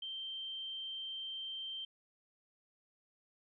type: tone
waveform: sine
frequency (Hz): 3136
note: G7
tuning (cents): 0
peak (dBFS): -40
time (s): 0.02-1.85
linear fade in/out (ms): 5
effects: none